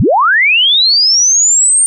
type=linear sweep; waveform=sine; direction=up; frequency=70.8 to 8870 Hz; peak=-6 dBFS; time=0-1.86 s; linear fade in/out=0 ms; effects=none